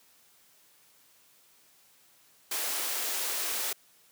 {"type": "high-pass noise", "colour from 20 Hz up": "white", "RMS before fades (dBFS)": -32, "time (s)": [2.51, 3.73], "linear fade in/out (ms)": 5, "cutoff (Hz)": 320, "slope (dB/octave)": 24, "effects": ["white hiss -62 dBFS RMS until 4.11 s", "high-pass 100 Hz 12 dB/octave"]}